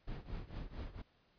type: noise with tremolo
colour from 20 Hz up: brown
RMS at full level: -41 dBFS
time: 0.07-1.02 s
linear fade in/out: 10 ms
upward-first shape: triangle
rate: 4.4 Hz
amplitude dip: 90%
effects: pink hiss -72 dBFS RMS until 1.38 s + resampled to 11025 Hz